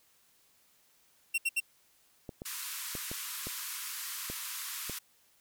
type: tone bursts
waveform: 45% pulse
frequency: 2731 Hz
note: F7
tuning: 39 cents flat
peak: -27 dBFS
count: 3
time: 1.34-1.603 s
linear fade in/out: 10 ms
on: 41 ms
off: 70 ms
type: clicks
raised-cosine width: 2 ms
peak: -27 dBFS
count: 7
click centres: 2.292 / 2.419 / 2.952 / 3.115 / 3.47 / 4.3 / 4.897 s
type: band-pass noise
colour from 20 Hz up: white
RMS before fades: -40 dBFS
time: 2.45-4.99 s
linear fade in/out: 10 ms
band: 960 to 16000 Hz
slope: 96 dB/octave
effects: white hiss -67 dBFS RMS until 5.4 s